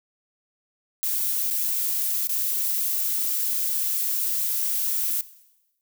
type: noise with dropouts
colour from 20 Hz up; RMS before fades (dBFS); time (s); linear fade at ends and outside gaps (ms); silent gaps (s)
violet; -25; 1.03-5.21; 0; 1.502-1.509 / 2.271-2.293
effects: noise-tail reverb RT60 1.0 s tail -18 dB re dry